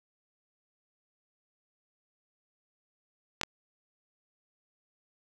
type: clicks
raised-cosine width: 0.2 ms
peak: -12 dBFS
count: 2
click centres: 3.413 / 3.434 s
effects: 7-bit